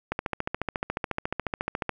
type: click train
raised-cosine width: 0.5 ms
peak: -12 dBFS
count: 26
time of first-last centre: 0.12-1.893 s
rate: 14.1 Hz
effects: none